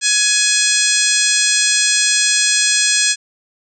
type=harmonic tone; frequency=839 Hz; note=G#5; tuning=17 cents sharp; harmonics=2 / 3 / 4 / 5 / 6 / 7 / 8 / 9 / 10; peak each=-21 / -21 / -21 / -21 / -21 / -21 / -21 / -21 / -21 dBFS; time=0.01-3.16 s; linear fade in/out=50 ms; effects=none